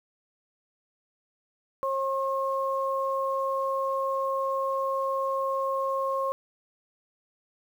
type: tone pair together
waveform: sine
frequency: 539 / 1076.2 Hz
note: C#5 / C6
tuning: -49 / +48 cents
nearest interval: octave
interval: 1197 cents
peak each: -28 dBFS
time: 1.83-6.32 s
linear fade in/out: 0 ms
effects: 9-bit